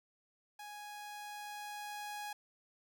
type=tone with level ramp; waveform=sawtooth; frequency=830.6 Hz; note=G#5; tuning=in tune; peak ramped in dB=-43 to -37 dBFS; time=0.59-2.33 s; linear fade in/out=5 ms; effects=none